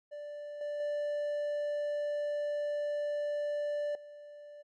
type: tone with level steps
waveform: triangle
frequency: 587.3 Hz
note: D5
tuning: in tune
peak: -38 / -32 / -29 / -45 dBFS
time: 0.11-4.63 s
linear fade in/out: 20 ms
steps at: 0.61 / 0.8 / 3.95 s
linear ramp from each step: 2 ms
effects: MP3 48 kbps